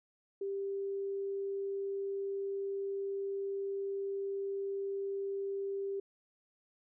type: tone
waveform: sine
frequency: 394.4 Hz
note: G4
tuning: 11 cents sharp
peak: -34 dBFS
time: 0.41-6 s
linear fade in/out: 5 ms
effects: none